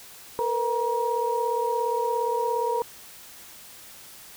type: tone cluster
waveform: sine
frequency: 456.3 / 493.5 / 949 Hz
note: A#4 / B4 / A#5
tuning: -37 / -1 / +31 cents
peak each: -27 / -29 / -26 dBFS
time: 0.39-2.82 s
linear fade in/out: 0 ms
effects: white hiss -46 dBFS RMS until 4.36 s